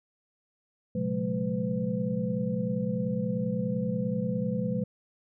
sine tone cluster, 119 / 136 / 181.8 / 212 / 503 Hz, A#2 / C#3 / F#3 / G#3 / B4, +36 / -33 / -30 / +36 / +32 cents, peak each -36 / -37 / -31 / -31 / -34 dBFS, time 0.95-4.84 s, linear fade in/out 5 ms, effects none

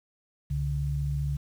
sine tone pair together, 67.2 / 142.39 Hz, C2 / C#3, +47 / +47 cents, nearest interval octave + minor second, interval 1300 cents, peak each -30 / -28 dBFS, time 0.5-1.37 s, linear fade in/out 10 ms, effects 9-bit

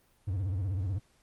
triangle tone with vibrato, 94.7 Hz, F#2, 41 cents sharp, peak -27 dBFS, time 0.27-0.99 s, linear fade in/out 10 ms, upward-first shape sine, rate 16 Hz, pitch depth 170 cents each way, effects pink hiss -67 dBFS RMS until 1.22 s + Opus 32 kbps

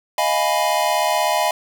square chord, F half-diminished seventh, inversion third, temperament equal, 622.3 / 698.5 / 830.6 / 987.8 Hz, Eb5 / F5 / Ab5 / Cb6, 0 / 0 / 0 / 0 cents, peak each -23 dBFS, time 0.18-1.51 s, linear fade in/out 2 ms, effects none

